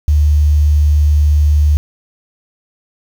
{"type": "tone with quantisation", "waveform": "sine", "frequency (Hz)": 74.4, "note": "D2", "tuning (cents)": 23, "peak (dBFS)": -7, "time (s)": [0.08, 1.77], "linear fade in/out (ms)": 0, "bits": 6, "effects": []}